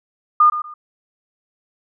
sine tone with echo, 1216 Hz, D#6, 40 cents flat, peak -8 dBFS, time 0.4-0.5 s, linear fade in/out 5 ms, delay 120 ms, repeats 2, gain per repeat -12 dB, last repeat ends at 0.74 s, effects none

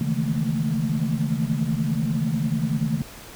sine tone cluster, 138.2 / 154.9 / 164.8 / 216.6 / 227.2 Hz, C#3 / D#3 / E3 / A3 / A#3, -5 / -7 / 0 / -27 / -44 cents, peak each -27 dBFS, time 0.01-3.02 s, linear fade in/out 2 ms, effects tanh soft clip ceiling -11 dBFS + pink hiss -42 dBFS RMS until 3.35 s

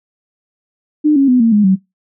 sine tone with pitch steps, 301.5 / 274.9 / 250.6 / 228.5 / 208.3 / 189.93 Hz, D4 / C#4 / B3 / A#3 / G#3 / F#3, +46 / -14 / +25 / -34 / +5 / +46 cents, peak -7 dBFS, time 1.04-1.76 s, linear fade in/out 20 ms, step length 120 ms, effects noise-tail reverb RT60 0.2 s tail -23 dB re dry

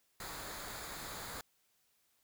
pink noise with comb filter, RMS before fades -45 dBFS, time 0.2-1.41 s, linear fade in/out 2 ms, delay 0.35 ms, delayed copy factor -0.55, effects white hiss -75 dBFS RMS until 2.23 s

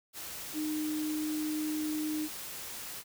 sine tone in noise, 306.7 Hz, D#4, 25 cents flat, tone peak -31 dBFS, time 0.53-2.29 s, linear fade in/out 50 ms, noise white, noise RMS -42 dBFS, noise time 0.13-3.04 s, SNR +8 dB, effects none

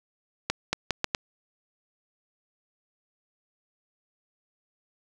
accelerating click train, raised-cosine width 0.2 ms, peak -7 dBFS, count 5, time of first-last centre 0.5-1.148 s, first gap 230 ms, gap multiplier 0.77, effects none

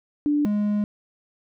sine / triangle tone pair in turn, 293.7 / 207.7 Hz, D4 / G#3, 0 / 0 cents, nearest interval tritone, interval 600 cents, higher first, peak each -18 / -18 dBFS, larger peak neither, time 0.26-0.45 / 0.45-0.84 s, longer second, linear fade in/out 0 ms, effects none

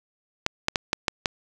clicks, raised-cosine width 0.2 ms, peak -4 dBFS, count 6, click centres 0.464 / 0.684 / 0.758 / 0.931 / 1.082 / 1.258 s, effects none

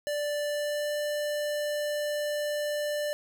square tone with pitch glide, 587.3 to 591.7 Hz, D5 to D5, 0 to +13 cents, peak -29 dBFS, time 0.07-3.13 s, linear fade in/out 0 ms, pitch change +13 cents, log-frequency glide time 0.48-0.93 s, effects none

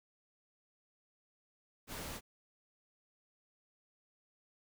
pink noise, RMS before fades -44 dBFS, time 1.87-2.21 s, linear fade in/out 50 ms, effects none

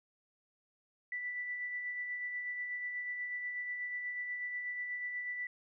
sine tone with tremolo, 1973 Hz, B6, 2 cents flat, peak -35 dBFS, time 1.12-5.47 s, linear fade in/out 2 ms, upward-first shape sine, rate 8.2 Hz, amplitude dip 35%, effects none

